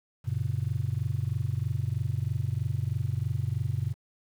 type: chord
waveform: sine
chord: F# major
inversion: none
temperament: just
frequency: 92.5 / 115.62 / 138.75 Hz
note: F#2 / A#2 / C#3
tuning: 0 / -14 / +2 cents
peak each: -31 / -29 / -31 dBFS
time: 0.24-3.95 s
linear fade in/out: 50 ms
effects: tanh soft clip ceiling -19 dBFS + 9-bit